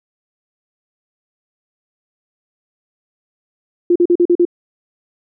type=tone bursts; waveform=sine; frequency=349.2 Hz; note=F4; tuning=in tune; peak=-8 dBFS; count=6; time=3.9-4.452 s; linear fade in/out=5 ms; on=57 ms; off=42 ms; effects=none